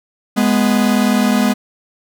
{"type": "tone pair together", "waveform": "45% pulse", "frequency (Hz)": [207.7, 247], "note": ["G#3", "B3"], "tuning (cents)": [0, 0], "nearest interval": "minor third", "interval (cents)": 300, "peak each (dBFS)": [-14, -15], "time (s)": [0.36, 1.54], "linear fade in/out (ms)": 20, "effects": []}